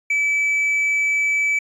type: tone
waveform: triangle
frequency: 2302 Hz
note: D7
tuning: 35 cents flat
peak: -15 dBFS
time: 0.1-1.59 s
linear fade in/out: 5 ms
effects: resampled to 24000 Hz